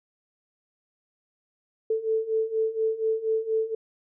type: beating tone pair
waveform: sine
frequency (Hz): 440 / 444.2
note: A4 / A4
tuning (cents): 0 / +16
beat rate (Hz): 4.2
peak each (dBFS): -28 / -25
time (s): 1.9-3.75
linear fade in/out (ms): 5
effects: none